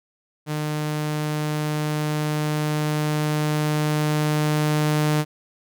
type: tone with level ramp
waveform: sawtooth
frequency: 151.5 Hz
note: D#3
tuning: 46 cents flat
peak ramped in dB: -20 to -14 dBFS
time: 0.46-5.25 s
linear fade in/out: 50 ms
effects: none